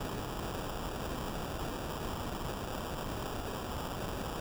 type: noise with sample-and-hold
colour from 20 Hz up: pink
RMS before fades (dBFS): -38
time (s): 0-4.4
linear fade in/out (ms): 5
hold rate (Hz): 2100
effects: none